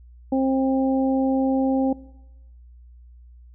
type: harmonic tone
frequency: 265.5 Hz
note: C4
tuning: 25 cents sharp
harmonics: 1 / 2 / 3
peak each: -19 / -25 / -29 dBFS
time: 0.32-1.93 s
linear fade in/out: 5 ms
effects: noise-tail reverb RT60 1.0 s tail -21 dB re dry + added 60 Hz sine -44 dBFS peak until 3.54 s